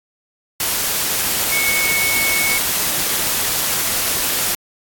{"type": "tone in noise", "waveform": "sine", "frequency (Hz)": 2210, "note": "C#7", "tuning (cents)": -6, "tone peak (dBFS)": -17, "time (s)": [1.52, 2.58], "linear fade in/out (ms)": 2, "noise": "white", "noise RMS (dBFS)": -19, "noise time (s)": [0.6, 4.55], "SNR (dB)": -1, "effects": ["AAC 64 kbps"]}